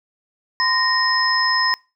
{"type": "tone cluster", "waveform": "sine", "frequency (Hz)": [1023, 1858, 5160], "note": ["C6", "A#6", "E8"], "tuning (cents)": [-39, -6, -38], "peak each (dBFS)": -20, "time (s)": [0.6, 1.74], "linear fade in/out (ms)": 0, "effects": ["noise-tail reverb RT60 0.3 s tail -25 dB re dry"]}